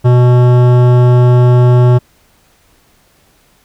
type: tone with hard clipping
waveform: sine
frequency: 123.47 Hz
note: B2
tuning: in tune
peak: -6 dBFS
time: 0.04-1.99 s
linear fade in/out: 20 ms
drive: 15 dB
effects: pink hiss -51 dBFS RMS until 3.64 s